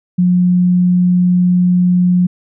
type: tone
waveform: sine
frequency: 179.3 Hz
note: F3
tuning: 46 cents sharp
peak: -8 dBFS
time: 0.18-2.27 s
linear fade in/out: 10 ms
effects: none